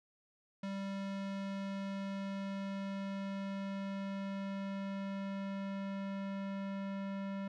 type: tone with low-pass filter sweep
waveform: square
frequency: 196 Hz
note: G3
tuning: in tune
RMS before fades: -40 dBFS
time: 0.63-7.48 s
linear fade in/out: 5 ms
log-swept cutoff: 4500 to 2400 Hz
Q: 0.72
effects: none